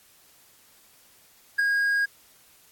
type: tone with ADSR envelope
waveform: triangle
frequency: 1634 Hz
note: G#6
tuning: 29 cents flat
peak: -14 dBFS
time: 1.58-2.06 s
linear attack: 16 ms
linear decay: 3 ms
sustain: -5 dB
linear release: 14 ms
effects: white hiss -57 dBFS RMS until 2.71 s + AAC 64 kbps